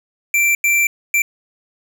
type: tone bursts at uneven times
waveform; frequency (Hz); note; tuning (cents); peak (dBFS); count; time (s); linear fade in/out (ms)
square; 2349; D7; 0; -13; 3; 0.34-0.55 / 0.64-0.87 / 1.14-1.22; 2
effects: none